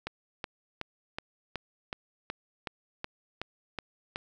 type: click train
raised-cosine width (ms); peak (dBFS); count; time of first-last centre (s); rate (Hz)
0.3; -18; 12; 0.07-4.159; 2.69
effects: none